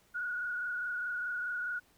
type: tone with frequency modulation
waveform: sine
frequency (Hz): 1453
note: F#6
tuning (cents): -32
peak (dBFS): -33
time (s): 0.14-1.8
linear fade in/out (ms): 20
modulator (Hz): 24.8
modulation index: 1.5
effects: pink hiss -67 dBFS RMS until 1.97 s